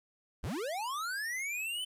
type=linear sweep; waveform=square; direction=up; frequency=36.71 to 3072 Hz; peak=-35 dBFS; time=0.43-1.85 s; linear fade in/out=10 ms; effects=resampled to 32000 Hz + 11-bit